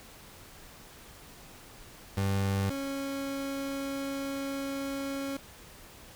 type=tone pair in turn; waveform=30% pulse; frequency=98 / 275.1 Hz; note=G2 / C#4; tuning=0 / -13 cents; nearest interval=octave + tritone; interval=1787 cents; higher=second; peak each=-24 / -30 dBFS; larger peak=first; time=2.17-2.7 / 2.7-5.37 s; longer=second; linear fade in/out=5 ms; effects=pink hiss -51 dBFS RMS until 6.15 s